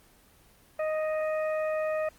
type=harmonic tone; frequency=622.3 Hz; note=D#5; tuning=in tune; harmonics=1 / 2 / 3 / 4; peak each=-27 / -38 / -40 / -44 dBFS; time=0.79-2.09 s; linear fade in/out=5 ms; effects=pink hiss -59 dBFS RMS until 2.18 s + Opus 24 kbps